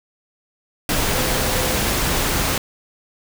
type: tone in noise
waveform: sine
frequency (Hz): 513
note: C5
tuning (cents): -34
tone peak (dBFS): -29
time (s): 1.14-1.77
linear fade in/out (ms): 2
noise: pink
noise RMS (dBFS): -20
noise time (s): 0.89-2.58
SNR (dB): -12
effects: none